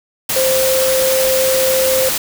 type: tone in noise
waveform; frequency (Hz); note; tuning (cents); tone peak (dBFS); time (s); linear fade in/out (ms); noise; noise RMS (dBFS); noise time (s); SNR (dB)
sine; 523.3; C5; 0; -13; 0.36-2.09; 5; white; -18; 0.29-2.18; +2
effects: none